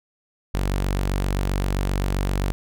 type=tone; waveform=sawtooth; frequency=47.63 Hz; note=G1; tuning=49 cents flat; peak=-17 dBFS; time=0.54-2.52 s; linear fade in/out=0 ms; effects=none